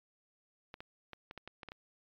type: clicks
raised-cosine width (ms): 0.3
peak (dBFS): -29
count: 9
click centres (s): 0.741 / 0.805 / 1.133 / 1.311 / 1.377 / 1.476 / 1.632 / 1.687 / 1.719
effects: low-pass 5000 Hz 12 dB/octave + MP3 96 kbps